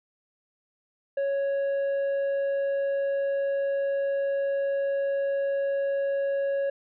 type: tone with tanh clipping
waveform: sine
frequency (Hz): 554.4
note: C#5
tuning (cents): 0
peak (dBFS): -25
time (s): 1.17-6.7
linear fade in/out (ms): 5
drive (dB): 5
effects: none